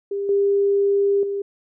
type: tone with level steps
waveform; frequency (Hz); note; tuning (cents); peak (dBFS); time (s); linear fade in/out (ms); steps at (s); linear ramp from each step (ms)
sine; 399.9; G4; +35; -22 / -15 / -22; 0.11-1.42; 5; 0.29 / 1.23; 2
effects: none